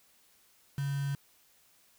sine tone with quantisation, 140 Hz, C#3, 18 cents sharp, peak -30 dBFS, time 0.78-1.15 s, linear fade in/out 2 ms, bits 7, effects white hiss -65 dBFS RMS until 1.98 s

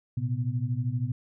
sine tone cluster, 115.6 / 128.3 / 247.5 Hz, A#2 / C3 / B3, -14 / -34 / +4 cents, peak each -29 / -29 / -37 dBFS, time 0.17-1.12 s, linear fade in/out 5 ms, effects none

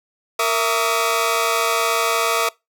sawtooth tone cluster, 462.6 / 665 / 1138 / 1251 Hz, A#4 / E5 / C#6 / D#6, -13 / +15 / +45 / +9 cents, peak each -19 dBFS, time 0.39-2.49 s, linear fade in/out 5 ms, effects noise-tail reverb RT60 0.2 s tail -22 dB re dry

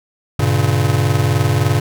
square chord, G diminished, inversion none, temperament just, 98 / 117.6 / 141.12 Hz, G2 / Bb2 / Db3, 0 / +16 / +31 cents, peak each -18 dBFS, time 0.39-1.8 s, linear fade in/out 5 ms, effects none

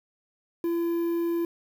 triangle tone, 338.9 Hz, E4, 48 cents sharp, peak -22 dBFS, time 0.64-1.45 s, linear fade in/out 2 ms, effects 8-bit

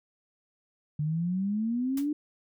sine exponential sweep, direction up, 146.83 to 303.6 Hz, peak -26 dBFS, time 0.99-2.13 s, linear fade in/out 5 ms
white noise with exponential decay, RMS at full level -37 dBFS, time 1.97-2.09 s, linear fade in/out 5 ms, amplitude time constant 25 ms
effects none

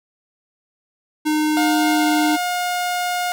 square tone with pitch glide, 305.9 to 303.8 Hz, D#4 to D#4, -29 to -41 cents, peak -17 dBFS, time 1.25-2.37 s, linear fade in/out 20 ms, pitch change -12 cents, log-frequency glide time 1.92-2.06 s
sawtooth tone, 715 Hz, F5, 41 cents sharp, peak -16 dBFS, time 1.57-3.32 s, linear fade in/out 0 ms
effects none

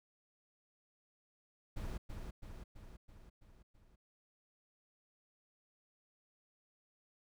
brown noise with echo, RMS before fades -41 dBFS, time 1.76-1.98 s, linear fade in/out 10 ms, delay 330 ms, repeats 6, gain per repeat -4 dB, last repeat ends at 3.96 s, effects none

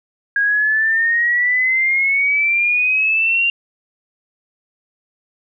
sine exponential sweep, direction up, 1629 to 2787 Hz, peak -13 dBFS, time 0.36-3.5 s, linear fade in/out 2 ms, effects none

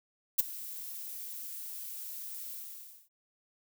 violet noise with ADSR envelope, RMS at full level -22 dBFS, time 0.38-3.09 s, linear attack 14 ms, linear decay 19 ms, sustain -20 dB, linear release 580 ms, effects none

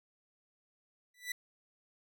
sawtooth tone with exponential growth, 1975.5 Hz, B6, in tune, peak -29 dBFS, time 1.14-1.32 s, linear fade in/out 5 ms, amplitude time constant 39 ms, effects none

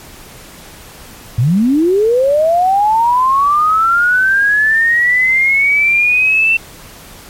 sine linear sweep, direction up, 105.3 to 2693 Hz, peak -8 dBFS, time 1.38-6.57 s, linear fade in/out 5 ms, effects pink hiss -36 dBFS RMS until 7.29 s + MP3 64 kbps

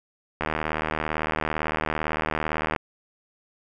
click train, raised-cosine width 0.5 ms, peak -10 dBFS, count 184, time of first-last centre 0.41-2.762 s, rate 77.8 Hz, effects none

